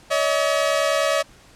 sawtooth tone pair together, 568 / 637.6 Hz, C#5 / D#5, +42 / +42 cents, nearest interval major second, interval 200 cents, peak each -17 dBFS, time 0.1-1.23 s, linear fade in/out 20 ms, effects pink hiss -50 dBFS RMS until 1.55 s + low-pass 9000 Hz 12 dB/octave

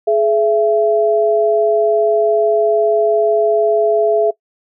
sine tone pair together, 423.5 / 669.4 Hz, G#4 / E5, +34 / +26 cents, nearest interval minor sixth, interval 792 cents, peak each -13 dBFS, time 0.07-4.31 s, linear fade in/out 10 ms, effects noise-tail reverb RT60 0.1 s tail -21 dB re dry

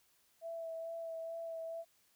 sine tone with vibrato, 659.3 Hz, E5, in tune, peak -40 dBFS, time 0.41-1.85 s, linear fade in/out 50 ms, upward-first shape sine, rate 2.3 Hz, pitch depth 17 cents each way, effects white hiss -72 dBFS RMS until 2.15 s

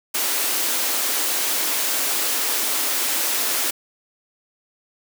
white high-pass noise, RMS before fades -22 dBFS, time 0.14-3.71 s, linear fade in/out 10 ms, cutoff 240 Hz, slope 96 dB/octave, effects none

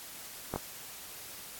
clicks, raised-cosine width 1 ms, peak -18 dBFS, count 2, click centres 0.539 / 0.56 s, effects white hiss -46 dBFS RMS until 1.59 s + AAC 64 kbps

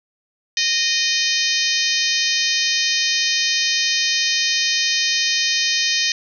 harmonic tone with a mistuned harmonic, 617 Hz, D#5, 15 cents flat, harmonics 3 / 4 / 5 / 6 / 7 / 8 / 9 / 10, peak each -25 / -25 / -25 / -25 / -25 / -25 / -25 / -25 dBFS, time 0.57-6.12 s, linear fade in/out 2 ms, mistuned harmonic 7, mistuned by -30 cents, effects none

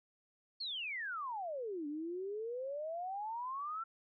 sine exponential two-way sweep, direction down then up, 4435 to 286.8 to 1364 Hz, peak -38 dBFS, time 0.6-3.84 s, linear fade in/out 10 ms, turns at 1.87 s, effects none

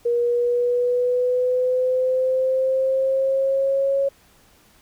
sine linear sweep, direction up, 474.9 to 552 Hz, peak -17 dBFS, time 0.05-4.09 s, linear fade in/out 10 ms, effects pink hiss -55 dBFS RMS until 4.81 s

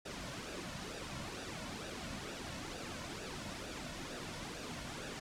pink noise with flanger, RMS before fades -44 dBFS, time 0.05-5.2 s, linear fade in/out 10 ms, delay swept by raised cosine 0.93 to 2.53 ms, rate 2.2 Hz, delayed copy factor -0.6, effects low-pass 7000 Hz 12 dB/octave

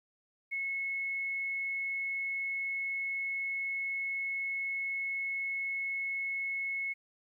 sine tone, 2188 Hz, C#7, 23 cents flat, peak -32 dBFS, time 0.51-6.94 s, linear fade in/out 20 ms, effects 12-bit

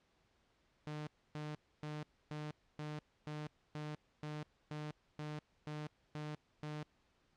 sawtooth tone bursts, 151 Hz, D3, 48 cents sharp, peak -38 dBFS, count 13, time 0.87-6.83 s, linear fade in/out 0 ms, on 200 ms, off 280 ms, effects pink hiss -75 dBFS RMS until 7.36 s + low-pass 5000 Hz 12 dB/octave

